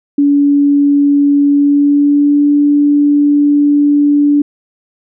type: tone with pitch glide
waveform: sine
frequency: 285.4 to 290.2 Hz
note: D4 to D4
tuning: -49 to -21 cents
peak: -6 dBFS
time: 0.18-4.42 s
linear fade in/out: 5 ms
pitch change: +28 cents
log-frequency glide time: 1.49-2.5 s
effects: none